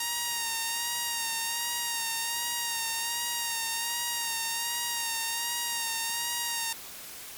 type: tone with vibrato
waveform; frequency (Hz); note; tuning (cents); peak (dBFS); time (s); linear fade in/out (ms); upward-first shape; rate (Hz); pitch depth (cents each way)
5% pulse; 932.3; A#5; 0; -17; 0-6.73; 5; sine; 1.3; 31
effects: white hiss -43 dBFS RMS until 7.37 s + MP3 96 kbps